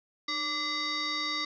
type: tone with frequency modulation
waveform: sine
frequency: 2900 Hz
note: F#7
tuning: 35 cents flat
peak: -29 dBFS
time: 0.28-1.45 s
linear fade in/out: 5 ms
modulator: 865 Hz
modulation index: 2.5
effects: none